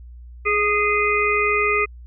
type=harmonic tone with a mistuned harmonic; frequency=412.8 Hz; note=G#4; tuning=10 cents flat; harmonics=1 / 3 / 5 / 6; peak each=-22 / -22 / -22 / -22 dBFS; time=0.45-1.86 s; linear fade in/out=20 ms; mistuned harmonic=1; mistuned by=+20 cents; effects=added 60 Hz sine -37 dBFS peak until 2.06 s